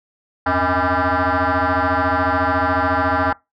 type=tone with frequency modulation; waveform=sine; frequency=280 Hz; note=C#4; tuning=18 cents sharp; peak=-13 dBFS; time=0.46-3.33 s; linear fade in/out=5 ms; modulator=182 Hz; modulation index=7.5; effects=noise-tail reverb RT60 0.2 s tail -23 dB re dry + tanh soft clip ceiling -13 dBFS